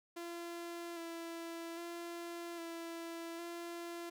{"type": "tone with vibrato", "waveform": "sawtooth", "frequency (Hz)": 338, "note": "E4", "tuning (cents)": 43, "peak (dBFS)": -39, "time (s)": [0.16, 4.1], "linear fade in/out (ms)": 10, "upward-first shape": "square", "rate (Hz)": 0.62, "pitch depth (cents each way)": 20, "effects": []}